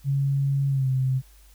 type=tone with pitch glide; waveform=sine; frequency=138.59 to 130.81 Hz; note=C#3 to C3; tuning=0 to 0 cents; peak=-20 dBFS; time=0.04-1.22 s; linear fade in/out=50 ms; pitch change=-100 cents; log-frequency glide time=0.69-0.88 s; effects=added 50 Hz sine -50 dBFS peak until 1.54 s + white hiss -58 dBFS RMS until 1.54 s